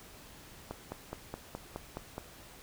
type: click train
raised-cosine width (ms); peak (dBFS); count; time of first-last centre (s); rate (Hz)
1; -24; 8; 0.71-2.181; 4.76
effects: pink hiss -53 dBFS RMS until 2.62 s